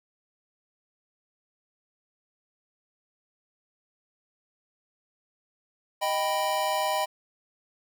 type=chord; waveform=square; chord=Eb augmented; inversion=none; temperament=equal; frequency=622.3 / 784 / 987.8 Hz; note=Eb5 / G5 / B5; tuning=0 / 0 / 0 cents; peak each=-30 dBFS; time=6.01-7.06 s; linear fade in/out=20 ms; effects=none